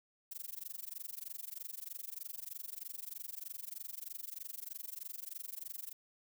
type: noise with amplitude modulation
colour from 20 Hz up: violet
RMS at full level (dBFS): -42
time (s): 0.31-5.93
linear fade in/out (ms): 10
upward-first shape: sine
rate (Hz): 23.2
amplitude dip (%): 100
effects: none